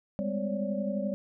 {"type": "tone cluster", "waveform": "sine", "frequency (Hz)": [200.7, 212.2, 254.2, 545, 577], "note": ["G3", "G#3", "C4", "C#5", "D5"], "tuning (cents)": [41, 38, -50, -29, -31], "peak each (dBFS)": [-31, -39, -38, -37, -35], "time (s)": [0.19, 1.14], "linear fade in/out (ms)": 0, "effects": []}